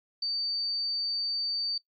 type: tone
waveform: sine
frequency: 4598 Hz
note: D8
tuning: 37 cents flat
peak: -28 dBFS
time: 0.22-1.78 s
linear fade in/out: 5 ms
effects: noise-tail reverb RT60 0.1 s tail -18 dB re dry + AAC 48 kbps